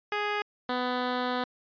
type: tone pair in turn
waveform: 10% pulse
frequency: 415.3 / 249.5 Hz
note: G#4 / B3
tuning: 0 / +18 cents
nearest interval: major sixth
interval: 882 cents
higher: first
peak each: -19 dBFS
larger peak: neither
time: 0.12-0.42 / 0.69-1.44 s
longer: second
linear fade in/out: 2 ms
effects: resampled to 11025 Hz